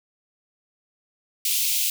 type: high-pass noise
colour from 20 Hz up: white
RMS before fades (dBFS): -23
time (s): 1.45-1.9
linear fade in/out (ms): 2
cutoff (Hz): 2400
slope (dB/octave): 48
effects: none